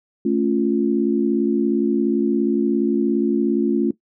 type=chord; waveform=sine; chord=A augmented; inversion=none; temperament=equal; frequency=220 / 277.2 / 349.2 Hz; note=A3 / C#4 / E#4; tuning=0 / 0 / 0 cents; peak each=-20 dBFS; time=0.25-3.91 s; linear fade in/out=5 ms; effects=noise-tail reverb RT60 0.1 s tail -17 dB re dry